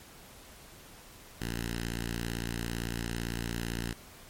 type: tone with notch filter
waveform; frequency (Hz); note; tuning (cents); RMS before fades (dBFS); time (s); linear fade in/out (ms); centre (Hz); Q
5% pulse; 57.8; A#1; -14; -35; 1.4-3.94; 20; 600; 0.54
effects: pink hiss -52 dBFS RMS until 4.29 s + MP3 64 kbps